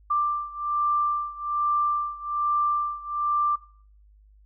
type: beating tone pair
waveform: sine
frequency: 1181 / 1182.2 Hz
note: D6 / D6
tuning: +9 / +11 cents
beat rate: 1.2 Hz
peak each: -25 / -27 dBFS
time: 0.1-3.56 s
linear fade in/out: 10 ms
effects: noise-tail reverb RT60 0.5 s tail -19 dB re dry + added 51 Hz sine -52 dBFS peak until 4.45 s